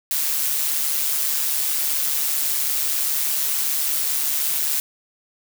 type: noise with amplitude modulation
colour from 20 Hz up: blue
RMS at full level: -20 dBFS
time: 0.11-4.8 s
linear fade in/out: 0 ms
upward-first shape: sine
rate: 145 Hz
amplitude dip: 45%
effects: none